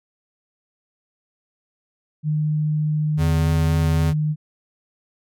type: tone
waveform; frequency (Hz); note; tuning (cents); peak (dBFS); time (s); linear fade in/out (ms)
sine; 152.4; D#3; -36; -18; 2.23-4.36; 50
type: tone with vibrato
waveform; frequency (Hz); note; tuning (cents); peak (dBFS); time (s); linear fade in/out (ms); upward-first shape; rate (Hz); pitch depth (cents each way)
square; 83.2; E2; +17; -20; 3.17-4.14; 50; sine; 3.7; 9
effects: none